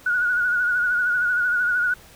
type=tone with vibrato; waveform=sine; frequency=1456 Hz; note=F#6; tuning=28 cents flat; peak=-18 dBFS; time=0.06-1.94 s; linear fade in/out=5 ms; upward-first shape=sine; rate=13 Hz; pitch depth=48 cents each way; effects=pink hiss -48 dBFS RMS until 2.15 s

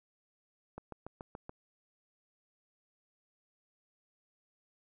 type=click train; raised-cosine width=1 ms; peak=-29 dBFS; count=6; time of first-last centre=0.78-1.494 s; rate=7 Hz; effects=none

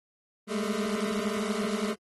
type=tone cluster; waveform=25% pulse; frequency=200.9 / 209.6 / 222.1 Hz; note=G3 / G#3 / A3; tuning=+43 / +16 / +16 cents; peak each=-29 dBFS; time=0.47-1.96 s; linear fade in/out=50 ms; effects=AAC 32 kbps

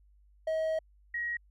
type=tone pair in turn; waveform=triangle / sine; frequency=637 / 1896.8 Hz; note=D#5 / A#6; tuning=+41 / +30 cents; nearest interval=octave + perfect fifth; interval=1889 cents; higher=second; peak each=-26 / -31 dBFS; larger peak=first; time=0.47-0.79 / 1.14-1.37 s; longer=first; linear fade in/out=5 ms; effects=added 50 Hz sine -59 dBFS peak until 1.5 s

